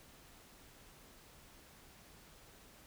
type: silence
effects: pink hiss -60 dBFS RMS until 2.86 s